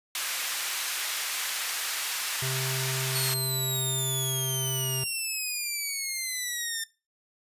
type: high-pass noise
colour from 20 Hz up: pink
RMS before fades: -31 dBFS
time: 0.15-3.34 s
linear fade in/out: 2 ms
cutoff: 1600 Hz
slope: 12 dB/octave
type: tone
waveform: square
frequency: 131.5 Hz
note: C3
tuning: 9 cents sharp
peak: -31 dBFS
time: 2.42-5.04 s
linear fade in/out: 5 ms
type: exponential sweep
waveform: 10% pulse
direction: down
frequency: 4393 to 1794 Hz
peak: -21 dBFS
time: 3.15-6.84 s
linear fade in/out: 5 ms
effects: noise-tail reverb RT60 0.3 s tail -21 dB re dry + resampled to 32000 Hz